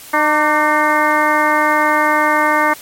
harmonic tone with a mistuned harmonic, 303.7 Hz, D#4, 42 cents flat, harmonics 1 / 2 / 3 / 4 / 5 / 6 / 7, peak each -21 / -19 / -16 / -17 / -20 / -19 / -21 dBFS, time 0.13-2.74 s, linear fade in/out 10 ms, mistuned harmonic 4, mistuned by -53 cents, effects white hiss -36 dBFS RMS until 2.81 s + MP3 64 kbps

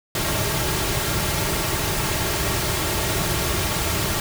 pink noise with comb filter, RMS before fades -23 dBFS, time 0.15-4.2 s, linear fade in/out 2 ms, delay 4 ms, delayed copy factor -0.55, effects none

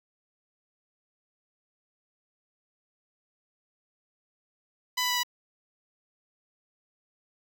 10% pulse tone with pitch steps, 998 / 991.7 / 985.4 / 979.2 Hz, B5 / B5 / B5 / B5, +18 / +7 / -4 / -15 cents, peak -17 dBFS, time 4.97-5.234 s, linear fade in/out 10 ms, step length 66 ms, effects none

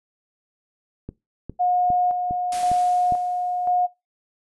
click train, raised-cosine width 3 ms, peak -19 dBFS, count 6, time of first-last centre 1.09-3.123 s, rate 2.46 Hz
sine tone with tremolo, 720 Hz, F#5, 47 cents flat, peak -17 dBFS, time 1.59-3.87 s, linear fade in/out 20 ms, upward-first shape square, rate 0.96 Hz, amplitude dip 45%
white noise with exponential decay, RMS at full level -32 dBFS, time 2.52-3.86 s, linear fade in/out 2 ms, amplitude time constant 290 ms
effects noise-tail reverb RT60 0.2 s tail -20 dB re dry + resampled to 24000 Hz

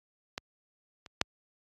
clicks, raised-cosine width 0.2 ms, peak -17 / -29 / -6 dBFS, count 3, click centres 0.379 / 1.062 / 1.214 s, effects high-pass 60 Hz 12 dB/octave + AAC 32 kbps

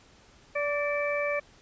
harmonic tone with a mistuned harmonic, 580 Hz, D5, 22 cents flat, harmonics 1 / 2 / 3 / 4, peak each -28 / -36 / -36 / -32 dBFS, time 0.55-1.4 s, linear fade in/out 10 ms, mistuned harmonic 3, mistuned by +37 cents, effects pink hiss -57 dBFS RMS until 1.61 s + resampled to 16000 Hz

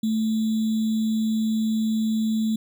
sine tone with sample-and-hold, 220 Hz, A3, in tune, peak -20 dBFS, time 0.03-2.56 s, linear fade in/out 5 ms, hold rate 3675 Hz, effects none

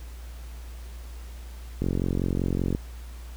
click train, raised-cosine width 3 ms, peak -13 dBFS, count 43, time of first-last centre 1.82-2.749 s, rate 45.2 Hz, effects added 59 Hz sine -37 dBFS peak until 3.36 s + pink hiss -51 dBFS RMS until 3.36 s

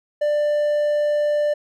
triangle tone, 592 Hz, D5, 14 cents sharp, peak -15 dBFS, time 0.21-1.54 s, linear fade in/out 10 ms, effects none

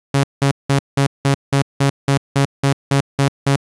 sawtooth tone bursts, 138.59 Hz, C#3, in tune, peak -8 dBFS, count 13, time 0.14-3.561 s, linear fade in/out 5 ms, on 97 ms, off 180 ms, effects resampled to 24000 Hz + 8-bit

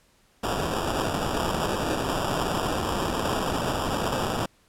blue noise with sample-and-hold, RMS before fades -27 dBFS, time 0.43-4.46 s, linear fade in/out 5 ms, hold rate 2100 Hz, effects pink hiss -62 dBFS RMS until 4.68 s + low-pass 12000 Hz 12 dB/octave

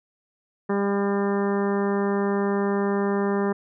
harmonic tone, 200 Hz, G3, 35 cents sharp, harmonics 1 / 2 / 3 / 4 / 5 / 6 / 7 / 8 / 9, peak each -24 / -24 / -34 / -34 / -34 / -36 / -41 / -40 / -39 dBFS, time 0.69-3.53 s, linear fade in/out 10 ms, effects none

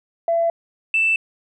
sine tone pair in turn, 672 / 2653 Hz, E5 / E7, +33 / +10 cents, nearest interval 2 octaves, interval 2377 cents, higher second, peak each -15 / -14 dBFS, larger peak second, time 0.28-0.5 / 0.94-1.16 s, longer neither, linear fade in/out 2 ms, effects tanh soft clip ceiling -10 dBFS

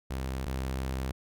sawtooth tone pair in turn, 65.6 / 65.6 Hz, C2 / C2, +5 / +5 cents, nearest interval unison, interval 0 cents, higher neither, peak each -28 / -27 dBFS, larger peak second, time 0.1-0.46 / 0.46-1.12 s, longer second, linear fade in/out 10 ms, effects none

